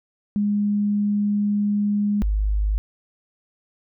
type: tone pair in turn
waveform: sine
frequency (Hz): 205.8 / 51.45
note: G#3 / G#1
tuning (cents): -16 / -16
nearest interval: 2 octaves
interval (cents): 2400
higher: first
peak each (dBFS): -18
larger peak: neither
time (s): 0.36-2.22 / 2.22-2.78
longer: first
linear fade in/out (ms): 0
effects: none